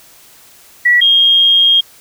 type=tone pair in turn; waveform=sine; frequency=1941 / 3239 Hz; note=B6 / G#7; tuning=-31 / -44 cents; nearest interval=major sixth; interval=887 cents; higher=second; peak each=-6 dBFS; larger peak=neither; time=0.85-1.01 / 1.01-1.81 s; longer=second; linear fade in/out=10 ms; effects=white hiss -43 dBFS RMS until 2 s